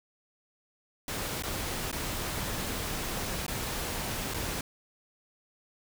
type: noise with dropouts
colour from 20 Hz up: pink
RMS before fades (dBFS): -34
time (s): 1.08-4.61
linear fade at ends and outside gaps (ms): 2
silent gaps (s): 1.424-1.435 / 1.915-1.927 / 3.465-3.48 / 4.338-4.343
effects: none